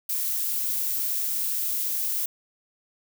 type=noise; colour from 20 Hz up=violet; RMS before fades=-27 dBFS; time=0.09-2.26 s; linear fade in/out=5 ms; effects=none